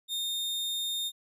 40% pulse tone, 3660 Hz, A#7, 32 cents flat, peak -29 dBFS, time 0.08-1.12 s, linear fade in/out 50 ms, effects none

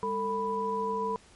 sine tone cluster, 200.5 / 447.6 / 988 Hz, G3 / A4 / B5, +39 / +30 / 0 cents, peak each -38 / -32 / -30 dBFS, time 0.03-1.16 s, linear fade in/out 0 ms, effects pink hiss -57 dBFS RMS until 1.35 s + MP3 48 kbps

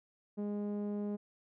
sawtooth tone with low-pass filter, 206 Hz, G#3, 14 cents flat, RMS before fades -37 dBFS, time 0.37-1.17 s, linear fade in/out 20 ms, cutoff 470 Hz, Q 0.93, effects none

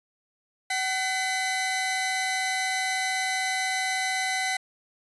sawtooth tone pair together, 757 / 2021 Hz, F#5 / B6, +39 / +39 cents, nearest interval octave + perfect fourth, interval 1700 cents, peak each -25 / -24 dBFS, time 0.7-4.57 s, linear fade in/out 5 ms, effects resampled to 24000 Hz

